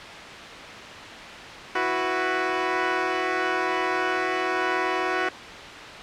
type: chord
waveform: 10% pulse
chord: E suspended second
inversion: none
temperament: equal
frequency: 329.6 / 370 / 493.9 Hz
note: E4 / F#4 / B4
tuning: 0 / 0 / 0 cents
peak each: -21 / -16 / -22 dBFS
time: 1.75-5.29 s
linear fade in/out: 5 ms
effects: white hiss -37 dBFS RMS until 6.02 s + low-pass 3000 Hz 12 dB/octave